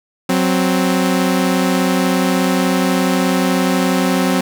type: tone pair together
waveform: sawtooth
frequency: 185 / 261.6 Hz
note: F#3 / C4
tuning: 0 / 0 cents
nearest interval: tritone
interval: 600 cents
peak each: -12 dBFS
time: 0.29-4.41 s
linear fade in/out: 5 ms
effects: none